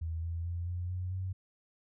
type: tone with pitch steps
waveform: sine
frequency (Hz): 81.6 / 83.85 / 86.15 / 88.52 / 90.96 / 93.46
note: E2 / E2 / F2 / F2 / F#2 / F#2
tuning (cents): -17 / +30 / -23 / +24 / -29 / +18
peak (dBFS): -33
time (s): 0.01-1.33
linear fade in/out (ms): 10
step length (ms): 220
effects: none